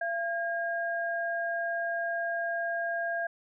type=tone pair together; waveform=sine; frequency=679.8 / 1622 Hz; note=F5 / G#6; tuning=-47 / -41 cents; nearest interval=octave + minor third; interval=1506 cents; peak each=-31 / -32 dBFS; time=0.01-3.27 s; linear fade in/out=5 ms; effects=none